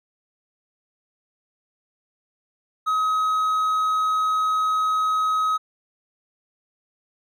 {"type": "tone", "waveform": "triangle", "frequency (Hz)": 1270, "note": "D#6", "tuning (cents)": 35, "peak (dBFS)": -17, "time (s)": [2.86, 5.58], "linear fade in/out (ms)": 20, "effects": []}